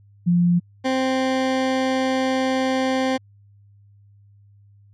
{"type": "tone pair in turn", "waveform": ["sine", "20% pulse"], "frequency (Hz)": [174.61, 261.6], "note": ["F3", "C4"], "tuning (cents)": [0, 0], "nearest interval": "perfect fifth", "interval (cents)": 700, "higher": "second", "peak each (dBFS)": -14, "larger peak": "neither", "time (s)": [[0.26, 0.6], [0.84, 3.18]], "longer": "second", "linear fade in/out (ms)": 20, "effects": ["added 101 Hz sine -49 dBFS peak until 4.93 s", "low-pass 5000 Hz 12 dB/octave"]}